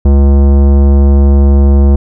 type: tone with tanh clipping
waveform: sine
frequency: 69.7 Hz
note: C#2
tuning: 10 cents sharp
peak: -5 dBFS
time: 0.05-1.96 s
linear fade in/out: 5 ms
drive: 17 dB
effects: none